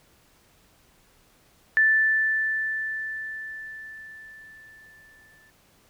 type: tone with exponential decay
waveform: sine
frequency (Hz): 1760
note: A6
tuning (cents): 0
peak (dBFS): -15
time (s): 1.77-5.5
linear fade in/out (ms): 0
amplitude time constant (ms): 810
effects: pink hiss -60 dBFS RMS until 5.89 s